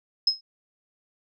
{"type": "tone with exponential decay", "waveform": "sine", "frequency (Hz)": 5140, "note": "E8", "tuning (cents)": -45, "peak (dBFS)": -14, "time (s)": [0.27, 0.41], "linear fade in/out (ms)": 5, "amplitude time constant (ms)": 29, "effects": []}